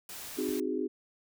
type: noise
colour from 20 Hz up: white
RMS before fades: -43 dBFS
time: 0.09-0.6 s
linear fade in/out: 2 ms
type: chord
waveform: sine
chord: Ab dominant seventh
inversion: first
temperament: equal with one note detuned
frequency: 261.6 / 311.1 / 370 / 412.4 Hz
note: C4 / Eb4 / Gb4 / Ab4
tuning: 0 / 0 / 0 / -12 cents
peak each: -35 dBFS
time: 0.37-0.88 s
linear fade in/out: 20 ms
type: noise with exponential decay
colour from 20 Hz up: brown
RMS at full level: -44 dBFS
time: 0.49-0.57 s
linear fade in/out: 1 ms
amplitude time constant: 17 ms
effects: none